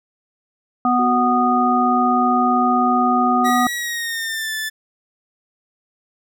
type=harmonic tone; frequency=246.9 Hz; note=B3; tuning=in tune; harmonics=1 / 3 / 5; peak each=-18 / -18 / -18 dBFS; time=0.85-3.67 s; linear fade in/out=2 ms
type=tone; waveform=sine; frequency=370 Hz; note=F#4; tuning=in tune; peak=-27 dBFS; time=0.99-3.5 s; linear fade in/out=2 ms
type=tone with pitch glide; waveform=sawtooth; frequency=1922 to 1752.3 Hz; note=B6 to A6; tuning=-48 to -8 cents; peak=-19 dBFS; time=3.44-4.7 s; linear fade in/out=20 ms; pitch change=-160 cents; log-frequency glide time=3.75-4.54 s
effects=none